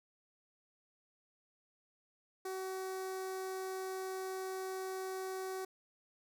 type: tone with notch filter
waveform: sawtooth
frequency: 377.6 Hz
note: F#4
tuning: 35 cents sharp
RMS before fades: -41 dBFS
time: 2.45-5.65 s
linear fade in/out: 5 ms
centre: 2900 Hz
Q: 1.1
effects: none